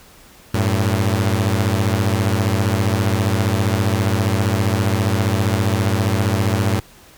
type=beating tone pair; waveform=sawtooth; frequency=96.1 / 111.1 Hz; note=G2 / A2; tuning=-34 / +17 cents; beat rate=15 Hz; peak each=-14 / -15 dBFS; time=0.54-6.8 s; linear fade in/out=5 ms; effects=pink hiss -46 dBFS RMS until 7.17 s